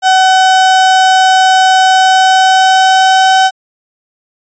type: tone with pitch glide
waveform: 35% pulse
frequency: 754 to 759.7 Hz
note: F#5 to F#5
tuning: +32 to +46 cents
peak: -3 dBFS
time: 0.02-3.51 s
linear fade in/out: 50 ms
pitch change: +14 cents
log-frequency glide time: 1.8-3.39 s
effects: resampled to 16000 Hz